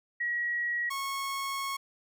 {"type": "tone pair in turn", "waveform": ["sine", "sawtooth"], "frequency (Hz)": [1911, 1096.4], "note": ["A#6", "C#6"], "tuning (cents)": [43, -19], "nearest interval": "minor seventh", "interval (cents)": 962, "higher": "first", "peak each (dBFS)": -28, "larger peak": "neither", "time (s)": [[0.2, 0.9], [0.9, 1.77]], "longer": "second", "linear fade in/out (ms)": 10, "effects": []}